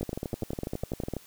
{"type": "two click trains", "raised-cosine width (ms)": 2, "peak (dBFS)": [-18, -19], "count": [12, 15], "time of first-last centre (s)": [[0.03, 1.137], [0.01, 1.167]], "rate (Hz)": [9.94, 12.1], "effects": ["white hiss -54 dBFS RMS until 1.26 s"]}